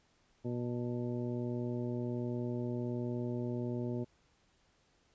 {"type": "harmonic tone with a mistuned harmonic", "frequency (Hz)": 121.3, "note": "B2", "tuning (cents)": -31, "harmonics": [1, 2, 3, 4, 5, 7], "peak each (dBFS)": [-38, -38, -40, -47, -47, -56], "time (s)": [0.44, 4.05], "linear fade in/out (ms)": 20, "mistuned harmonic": 7, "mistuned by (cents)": 55, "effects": ["pink hiss -71 dBFS RMS until 5.14 s", "resampled to 16000 Hz"]}